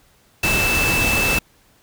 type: tone in noise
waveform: sine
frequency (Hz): 2637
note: E7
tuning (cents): 0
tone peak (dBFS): -18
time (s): 0.43-1.39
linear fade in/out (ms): 5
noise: pink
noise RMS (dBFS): -21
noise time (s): 0.43-1.39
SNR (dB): 0
effects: pink hiss -56 dBFS RMS until 1.82 s